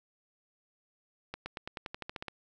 accelerating click train, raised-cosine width 0.3 ms, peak -22 dBFS, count 12, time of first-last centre 1.34-2.283 s, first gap 120 ms, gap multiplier 0.93, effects none

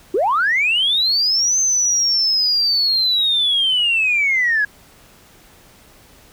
sine linear two-way sweep, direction up then down, 329.6 to 6272 to 1640 Hz, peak -13 dBFS, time 0.14-4.65 s, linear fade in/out 5 ms, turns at 1.59 s, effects tanh soft clip ceiling -9 dBFS + pink hiss -48 dBFS RMS until 6.32 s

